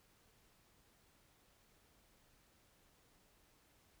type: silence
effects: pink hiss -71 dBFS RMS until 4 s